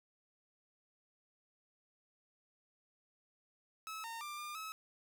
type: tone with pitch steps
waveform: sawtooth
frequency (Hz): 1296 / 916 / 1188 / 1202 / 1291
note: E6 / A#5 / D6 / D6 / E6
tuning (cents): -30 / -31 / +20 / +40 / -37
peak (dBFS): -39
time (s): 3.87-4.72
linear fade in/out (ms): 0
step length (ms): 170
effects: none